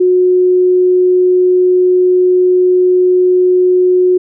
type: tone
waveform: sine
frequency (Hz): 364.4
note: F#4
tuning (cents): -26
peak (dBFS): -6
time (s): 0-4.18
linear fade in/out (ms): 10
effects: none